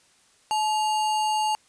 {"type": "tone with sample-and-hold", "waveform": "sine", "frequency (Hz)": 860, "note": "A5", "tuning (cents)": -40, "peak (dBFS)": -21, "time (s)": [0.51, 1.55], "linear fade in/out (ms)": 0, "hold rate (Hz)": 3675, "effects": ["white hiss -60 dBFS RMS until 1.68 s", "resampled to 22050 Hz"]}